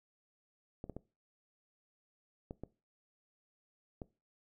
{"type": "clicks", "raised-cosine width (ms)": 2, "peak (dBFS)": -29, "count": 6, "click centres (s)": [0.841, 0.897, 0.966, 2.509, 2.636, 4.018], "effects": ["noise-tail reverb RT60 0.3 s tail -20 dB re dry"]}